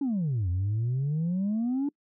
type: exponential two-way sweep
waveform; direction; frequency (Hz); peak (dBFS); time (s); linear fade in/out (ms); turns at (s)
sine; down then up; 292.8 to 86.4 to 292.8; -23; 0.01-1.89; 5; 0.49
effects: noise-tail reverb RT60 0.1 s tail -26 dB re dry + tanh soft clip ceiling -23 dBFS